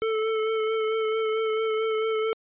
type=tone with vibrato; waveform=square; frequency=440 Hz; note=A4; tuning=in tune; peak=-24 dBFS; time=0.02-2.33 s; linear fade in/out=0 ms; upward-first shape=sine; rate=4.5 Hz; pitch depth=22 cents each way; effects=resampled to 8000 Hz